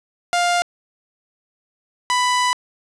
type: tone pair in turn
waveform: sawtooth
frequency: 702 / 992.8 Hz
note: F5 / B5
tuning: +9 / +9 cents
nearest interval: tritone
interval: 600 cents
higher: second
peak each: -12 dBFS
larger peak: neither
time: 0.33-0.62 / 2.1-2.53 s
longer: second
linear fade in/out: 0 ms
effects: resampled to 22050 Hz + 7-bit